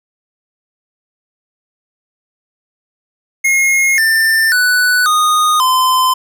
square tone with pitch steps, 2152 / 1788.8 / 1486.9 / 1236 / 1027.4 Hz, C7 / A6 / F#6 / D#6 / C6, +48 / +28 / +8 / -12 / -32 cents, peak -10 dBFS, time 3.44-6.14 s, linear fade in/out 10 ms, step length 540 ms, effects none

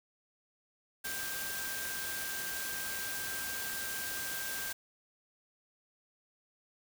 sine tone in noise, 1582 Hz, G6, 15 cents sharp, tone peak -41 dBFS, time 1.04-4.73 s, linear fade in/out 10 ms, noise white, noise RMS -39 dBFS, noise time 1.04-4.73 s, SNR -5 dB, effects none

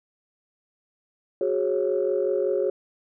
sine chord, F# suspended second, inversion none, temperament equal with one note detuned, 370 / 415.3 / 546.1 Hz, F#4 / G#4 / C#5, 0 / 0 / -26 cents, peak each -25 dBFS, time 1.41-2.7 s, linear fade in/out 2 ms, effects tanh soft clip ceiling -13 dBFS

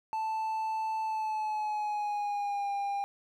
triangle tone with pitch glide, 880 to 802.3 Hz, A5 to G5, 0 to +40 cents, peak -28 dBFS, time 0.13-3.04 s, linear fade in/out 0 ms, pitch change -160 cents, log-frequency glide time 1.03-2.71 s, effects none

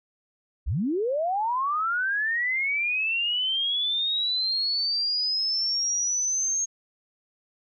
sine linear sweep, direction up, 42.47 to 6500 Hz, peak -23 dBFS, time 0.66-6.66 s, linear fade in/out 20 ms, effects none

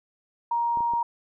sine tone, 940 Hz, A#5, 14 cents sharp, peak -22 dBFS, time 0.51-1.03 s, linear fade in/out 5 ms
clicks, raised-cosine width 2 ms, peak -28 dBFS, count 3, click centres 0.773 / 0.806 / 0.936 s
effects none

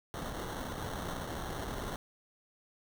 pink noise with sample-and-hold, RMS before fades -39 dBFS, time 0.14-1.96 s, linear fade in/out 0 ms, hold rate 2450 Hz, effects none

